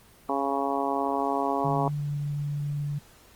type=harmonic tone; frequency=138.6 Hz; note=C#3; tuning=in tune; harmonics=2 / 3 / 4 / 5 / 6 / 7 / 8; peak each=-31 / -32 / -35 / -30 / -31 / -32 / -33 dBFS; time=0.29-1.88 s; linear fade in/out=2 ms
type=tone with pitch glide; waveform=sine; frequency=146.83 to 145.06 Hz; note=D3 to D3; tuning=0 to -21 cents; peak=-27 dBFS; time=1.64-2.99 s; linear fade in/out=10 ms; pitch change=-21 cents; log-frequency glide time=1.93-2.07 s
effects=pink hiss -55 dBFS RMS until 3.35 s + Opus 24 kbps